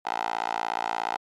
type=tone with high-pass filter; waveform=10% pulse; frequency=56.9 Hz; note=A#1; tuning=41 cents flat; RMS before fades=-29 dBFS; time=0.05-1.17 s; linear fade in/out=10 ms; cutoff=800 Hz; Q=3.2; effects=low-pass 5000 Hz 12 dB/octave + MP3 96 kbps